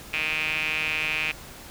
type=tone with band-pass filter; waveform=sawtooth; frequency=155.56 Hz; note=D#3; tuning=in tune; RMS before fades=-27 dBFS; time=0.13-1.32 s; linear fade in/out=10 ms; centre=2500 Hz; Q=8.5; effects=pink hiss -43 dBFS RMS until 1.7 s